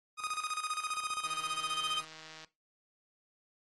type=tone with tremolo; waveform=sawtooth; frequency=1244.5 Hz; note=D#6; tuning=in tune; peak=-29 dBFS; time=0.17-2.05 s; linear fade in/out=50 ms; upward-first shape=square; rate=15 Hz; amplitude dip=70%
type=tone with exponential growth; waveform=sine; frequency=3119 Hz; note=G7; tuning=9 cents flat; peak=-32 dBFS; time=0.42-1.99 s; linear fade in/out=5 ms; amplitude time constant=340 ms
type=click train; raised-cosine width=0.2 ms; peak=-33 dBFS; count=190; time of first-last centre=1.25-2.446 s; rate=158 Hz
effects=noise-tail reverb RT60 0.2 s tail -17 dB re dry + AAC 32 kbps